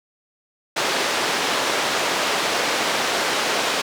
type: band-pass noise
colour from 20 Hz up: pink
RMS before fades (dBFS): -22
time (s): 0.76-3.82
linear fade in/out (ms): 10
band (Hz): 440 to 5700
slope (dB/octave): 12
effects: none